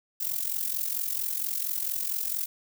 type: noise with amplitude modulation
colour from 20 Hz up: violet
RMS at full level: -27 dBFS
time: 0.2-2.46 s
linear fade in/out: 10 ms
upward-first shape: sine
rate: 44.4 Hz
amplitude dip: 75%
effects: none